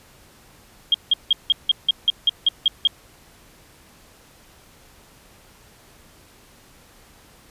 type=tone bursts; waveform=sine; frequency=3235 Hz; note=G#7; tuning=46 cents flat; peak=-12 dBFS; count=11; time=0.92-2.873 s; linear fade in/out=2 ms; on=23 ms; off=170 ms; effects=pink hiss -51 dBFS RMS until 7.5 s + resampled to 32000 Hz